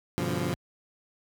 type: chord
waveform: 20% pulse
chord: G dominant seventh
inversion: none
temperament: equal with one note detuned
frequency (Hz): 98 / 123.47 / 143.23 / 174.61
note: G2 / B2 / D3 / F3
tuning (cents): 0 / 0 / -43 / 0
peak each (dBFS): -30 / -29 / -29 / -26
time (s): 0.18-0.54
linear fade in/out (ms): 0
effects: high-pass 60 Hz 12 dB/octave